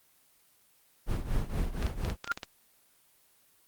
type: noise with tremolo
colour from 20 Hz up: brown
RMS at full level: -27 dBFS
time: 1.06-2.17 s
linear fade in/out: 50 ms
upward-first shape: triangle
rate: 4.2 Hz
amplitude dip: 85%
type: clicks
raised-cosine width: 0.2 ms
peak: -19 dBFS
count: 9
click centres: 1.826 / 1.866 / 2.049 / 2.1 / 2.244 / 2.276 / 2.316 / 2.375 / 2.432 s
type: tone with exponential growth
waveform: sine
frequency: 1396.9 Hz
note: F6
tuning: in tune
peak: -20 dBFS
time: 2.24-2.32 s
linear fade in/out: 0 ms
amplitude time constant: 16 ms
effects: white hiss -65 dBFS RMS until 3.67 s + Opus 24 kbps